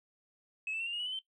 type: tone with pitch steps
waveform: sine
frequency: 2580 / 2648 / 2718 / 2789 / 2863 / 2938 / 3015 / 3095 Hz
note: E7 / E7 / F7 / F7 / F7 / F#7 / F#7 / G7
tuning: -38 / +7 / -48 / -3 / +42 / -13 / +32 / -23 cents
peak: -33 dBFS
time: 0.67-1.19 s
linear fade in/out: 2 ms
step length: 65 ms
effects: noise-tail reverb RT60 0.1 s tail -17 dB re dry + tanh soft clip ceiling -30 dBFS